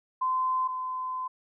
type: tone pair in turn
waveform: sine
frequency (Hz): 1030 / 1024.6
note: C6 / C6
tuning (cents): -28 / -37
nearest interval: unison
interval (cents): 9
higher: first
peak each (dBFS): -24 / -30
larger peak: first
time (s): 0.21-0.68 / 0.68-1.28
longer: second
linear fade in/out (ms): 10
effects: none